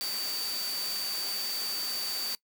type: tone in noise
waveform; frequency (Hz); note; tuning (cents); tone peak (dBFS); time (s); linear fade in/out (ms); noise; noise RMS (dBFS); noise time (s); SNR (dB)
sine; 4600; D8; -37; -32; 0.01-2.35; 0; white; -37; 0.01-2.35; +2
effects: noise-tail reverb RT60 0.1 s tail -22 dB re dry + high-pass 200 Hz 12 dB/octave